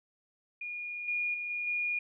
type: tone with level steps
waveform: sine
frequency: 2434 Hz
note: D#7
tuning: 39 cents flat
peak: -36 / -29 / -34 / -32 / -29 dBFS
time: 0.61-1.99 s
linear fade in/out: 5 ms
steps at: 1.08 / 1.34 / 1.5 / 1.67 s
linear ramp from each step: 2 ms
effects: none